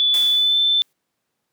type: tone with pitch glide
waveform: sine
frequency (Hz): 3466 to 3535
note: A7 to A7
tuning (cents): -27 to +7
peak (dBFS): -14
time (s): 0-0.82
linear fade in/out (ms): 0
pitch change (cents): +34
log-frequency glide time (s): 0.3-0.57
type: noise with exponential decay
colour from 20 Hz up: white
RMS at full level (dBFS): -30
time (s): 0.14-0.93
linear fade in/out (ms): 1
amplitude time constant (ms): 170
effects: pink hiss -75 dBFS RMS until 1.52 s + high-pass 150 Hz 12 dB/octave